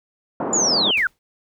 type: band-pass noise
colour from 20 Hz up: pink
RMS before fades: -25 dBFS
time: 0.4-0.91 s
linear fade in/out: 2 ms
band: 190 to 1100 Hz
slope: 24 dB/octave
type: linear sweep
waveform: sine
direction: down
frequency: 7110 to 1389 Hz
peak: -16 dBFS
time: 0.53-1.07 s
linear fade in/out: 2 ms
type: noise with exponential decay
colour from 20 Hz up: pink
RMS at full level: -35 dBFS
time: 0.97-1.19 s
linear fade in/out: 2 ms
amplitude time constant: 46 ms
effects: none